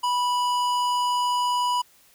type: tone with tanh clipping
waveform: sine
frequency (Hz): 983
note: B5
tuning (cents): -8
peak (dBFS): -23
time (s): 0.03-1.82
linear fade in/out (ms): 10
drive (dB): 17
effects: white hiss -57 dBFS RMS until 2.14 s